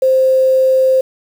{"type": "tone with quantisation", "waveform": "sine", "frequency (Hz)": 523.3, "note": "C5", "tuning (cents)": 0, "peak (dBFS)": -8, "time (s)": [0.02, 1.01], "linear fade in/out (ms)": 5, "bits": 6, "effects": []}